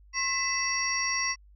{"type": "tone cluster", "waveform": "sine", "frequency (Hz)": [1075, 1999, 2628, 4601, 5620], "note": ["C6", "B6", "E7", "D8", "F8"], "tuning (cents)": [47, 20, -6, -36, 10], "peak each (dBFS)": [-34, -30, -36, -37, -30], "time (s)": [0.13, 1.36], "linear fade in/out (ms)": 50, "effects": ["added 50 Hz sine -52 dBFS peak until 1.55 s"]}